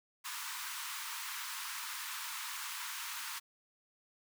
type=high-pass noise; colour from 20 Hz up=pink; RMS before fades=-42 dBFS; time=0.24-3.4 s; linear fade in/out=20 ms; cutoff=910 Hz; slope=96 dB/octave; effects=none